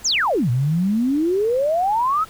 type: exponential two-way sweep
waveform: sine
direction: down then up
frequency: 7710 to 116.54 to 1334 Hz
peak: -16 dBFS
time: 0.04-2.25 s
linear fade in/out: 20 ms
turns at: 0.5 s
effects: pink hiss -44 dBFS RMS until 2.29 s